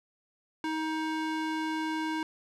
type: tone with band-pass filter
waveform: square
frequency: 315.5 Hz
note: D#4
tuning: 24 cents sharp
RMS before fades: -32 dBFS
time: 0.64-2.23 s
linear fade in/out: 2 ms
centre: 1200 Hz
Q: 0.51
effects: none